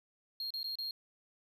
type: tone with dropouts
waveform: triangle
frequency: 4238 Hz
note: C8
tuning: 21 cents sharp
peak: -35 dBFS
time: 0.4-0.91 s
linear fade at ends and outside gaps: 2 ms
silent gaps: 0.505-0.538 / 0.631-0.642 / 0.755-0.786 s
effects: none